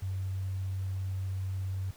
sine tone, 95 Hz, F#2, 46 cents sharp, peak -31 dBFS, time 0.02-1.91 s, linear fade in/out 5 ms, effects pink hiss -56 dBFS RMS until 1.96 s

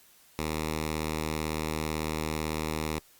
5% pulse tone with notch filter, 78 Hz, D#2, 5 cents sharp, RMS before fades -32 dBFS, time 0.39-2.99 s, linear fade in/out 0 ms, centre 660 Hz, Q 1.7, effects white hiss -59 dBFS RMS until 3.19 s + Opus 48 kbps

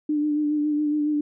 sine tone with vibrato, 298.5 Hz, D4, 28 cents sharp, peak -20 dBFS, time 0.09-1.21 s, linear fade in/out 5 ms, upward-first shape sine, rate 7.2 Hz, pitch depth 27 cents each way, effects none

